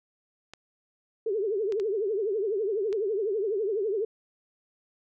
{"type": "clicks", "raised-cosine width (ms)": 0.2, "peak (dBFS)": -25, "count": 4, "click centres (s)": [0.536, 1.723, 1.799, 2.928]}
{"type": "tone with vibrato", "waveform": "sine", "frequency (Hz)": 415.3, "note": "G#4", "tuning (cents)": 0, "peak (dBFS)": -25, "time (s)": [1.26, 4.05], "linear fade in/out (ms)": 5, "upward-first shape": "triangle", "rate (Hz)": 12, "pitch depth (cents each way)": 200}
{"effects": []}